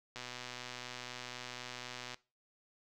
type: click train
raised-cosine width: 0.2 ms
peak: -26 dBFS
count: 247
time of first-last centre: 0.16-2.144 s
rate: 124 Hz
effects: noise-tail reverb RT60 0.3 s tail -20 dB re dry